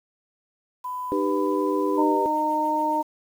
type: tone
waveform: sine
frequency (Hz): 1000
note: B5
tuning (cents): +21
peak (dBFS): -28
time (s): 0.84-2.03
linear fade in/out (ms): 10
type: chord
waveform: sine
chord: Eb augmented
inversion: none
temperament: equal with one note detuned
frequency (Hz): 303.7 / 392 / 493.9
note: Eb4 / G4 / B4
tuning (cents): -42 / 0 / 0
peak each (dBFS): -25 / -25 / -28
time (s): 1.12-2.26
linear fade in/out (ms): 0
type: harmonic tone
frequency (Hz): 306.2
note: D#4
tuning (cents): -28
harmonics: 1 / 2 / 3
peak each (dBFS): -28 / -29 / -22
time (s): 1.97-3.03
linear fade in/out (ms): 20
effects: 8-bit